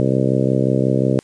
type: harmonic tone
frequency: 65.6 Hz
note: C2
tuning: 5 cents sharp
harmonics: 2 / 3 / 4 / 5 / 6 / 7 / 8 / 9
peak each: -19 / -21 / -22 / -23 / -24 / -24 / -25 / -26 dBFS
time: 0-1.19 s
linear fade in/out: 0 ms
effects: white hiss -52 dBFS RMS until 1.23 s + resampled to 22050 Hz